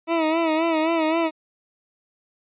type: tone with vibrato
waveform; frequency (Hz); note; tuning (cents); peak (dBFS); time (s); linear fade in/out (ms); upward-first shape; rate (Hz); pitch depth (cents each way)
20% pulse; 323.1; E4; -35; -14; 0.07-1.31; 50; sine; 3.8; 66
effects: resampled to 8000 Hz